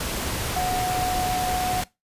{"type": "tone in noise", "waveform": "sine", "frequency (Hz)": 733, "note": "F#5", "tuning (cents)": -16, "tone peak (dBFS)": -23, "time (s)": [0.56, 1.81], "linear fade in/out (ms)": 5, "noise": "pink", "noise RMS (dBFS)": -28, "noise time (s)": [0, 1.84], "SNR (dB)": 2, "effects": ["noise-tail reverb RT60 0.2 s tail -20 dB re dry", "resampled to 32000 Hz"]}